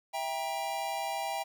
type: chord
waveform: square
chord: E diminished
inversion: none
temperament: just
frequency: 659.3 / 791.1 / 949.3 Hz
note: E5 / G5 / Bb5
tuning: 0 / +16 / +31 cents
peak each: -39 / -35 / -40 dBFS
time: 0.13-1.44 s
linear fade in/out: 20 ms
effects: 11-bit